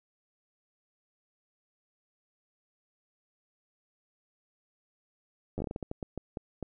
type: slowing click train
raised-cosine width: 2 ms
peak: -22 dBFS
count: 14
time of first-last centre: 5.58-6.627 s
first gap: 10 ms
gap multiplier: 1.31
effects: none